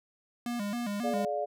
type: tone with vibrato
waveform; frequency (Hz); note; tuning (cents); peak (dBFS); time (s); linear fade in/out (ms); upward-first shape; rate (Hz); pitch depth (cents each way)
square; 220.8; A3; +6; -32; 0.46-1.25; 2; square; 3.7; 140
type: chord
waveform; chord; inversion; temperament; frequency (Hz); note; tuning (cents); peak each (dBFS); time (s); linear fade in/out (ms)
sine; D diminished; second; just; 422.9 / 587.3 / 704.8; Ab4 / D5 / F5; +31 / 0 / +16; -36 / -32 / -33; 1.03-1.46; 20
effects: none